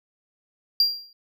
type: tone with exponential decay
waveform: triangle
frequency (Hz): 4758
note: D8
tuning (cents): +22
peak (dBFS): -12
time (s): 0.8-1.13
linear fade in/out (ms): 2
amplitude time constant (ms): 70
effects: none